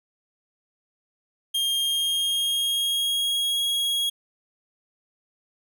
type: tone with pitch glide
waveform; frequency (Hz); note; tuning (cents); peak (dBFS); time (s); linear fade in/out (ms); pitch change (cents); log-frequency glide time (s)
45% pulse; 3217 to 3306; G7 to G#7; +44 to -9; -22; 1.54-4.1; 10; +47; 1.77-3.59
effects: none